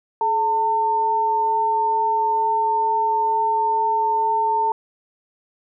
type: tone pair together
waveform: sine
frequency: 427.6 / 901.1 Hz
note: A4 / A5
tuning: -49 / +41 cents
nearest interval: octave + minor second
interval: 1290 cents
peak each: -27 / -17 dBFS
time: 0.21-4.72 s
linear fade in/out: 2 ms
effects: none